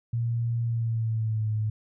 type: tone with pitch glide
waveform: sine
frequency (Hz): 117.1 to 108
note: A#2 to A2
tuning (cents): +8 to -32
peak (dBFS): -24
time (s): 0.13-1.7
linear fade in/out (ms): 5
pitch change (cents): -140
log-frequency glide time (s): 0.63-1.49
effects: none